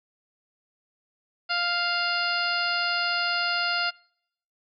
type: harmonic tone with a mistuned harmonic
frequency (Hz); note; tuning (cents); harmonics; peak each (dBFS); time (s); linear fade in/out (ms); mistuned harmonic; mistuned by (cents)
698.5; F5; 0; 1 / 2 / 3 / 4 / 5 / 6 / 7; -32 / -27 / -35 / -31 / -40 / -32 / -32; 1.49-3.91; 20; 6; +28
effects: noise-tail reverb RT60 0.7 s tail -26 dB re dry